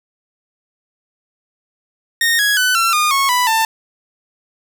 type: tone with pitch steps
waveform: sawtooth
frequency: 1847 / 1664.6 / 1500.2 / 1352.1 / 1218.6 / 1098.2 / 989.8 / 892 Hz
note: A#6 / G#6 / F#6 / E6 / D#6 / C#6 / B5 / A5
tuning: -16 / +4 / +23 / +44 / -36 / -17 / +4 / +23 cents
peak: -9 dBFS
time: 2.21-3.65 s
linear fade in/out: 2 ms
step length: 180 ms
effects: none